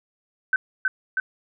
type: tone with echo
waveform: sine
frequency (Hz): 1528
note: G6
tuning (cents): -45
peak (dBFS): -16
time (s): 0.53-0.56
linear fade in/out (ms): 2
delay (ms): 320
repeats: 2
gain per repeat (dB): -2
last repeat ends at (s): 1.2
effects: none